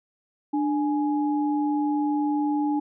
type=tone pair together; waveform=sine; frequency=295.9 / 836 Hz; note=D4 / G#5; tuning=+13 / +11 cents; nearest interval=octave + tritone; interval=1798 cents; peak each=-22 / -29 dBFS; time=0.53-2.8 s; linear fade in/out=10 ms; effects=none